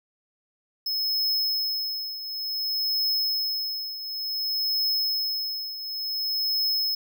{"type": "tone with tremolo", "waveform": "square", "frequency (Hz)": 5180, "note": "E8", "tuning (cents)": -31, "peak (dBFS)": -22, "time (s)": [0.86, 6.95], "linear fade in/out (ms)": 5, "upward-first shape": "triangle", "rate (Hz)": 0.56, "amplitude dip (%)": 75, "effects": []}